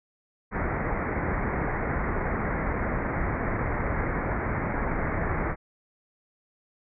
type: low-pass noise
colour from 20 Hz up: pink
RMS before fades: -28 dBFS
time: 0.51-5.56 s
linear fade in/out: 50 ms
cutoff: 2200 Hz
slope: 96 dB/octave
effects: none